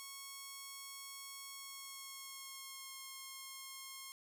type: tone with pitch glide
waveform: 5% pulse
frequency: 1100 to 1074.9 Hz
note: C#6 to C6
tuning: -14 to +46 cents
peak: -36 dBFS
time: 0-4.12 s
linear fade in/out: 0 ms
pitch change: -40 cents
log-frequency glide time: 1.48-2.97 s
effects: none